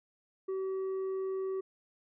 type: tone with tanh clipping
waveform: sine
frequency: 381.7 Hz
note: G4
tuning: 46 cents flat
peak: -33 dBFS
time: 0.48-1.61 s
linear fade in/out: 10 ms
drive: 4 dB
effects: none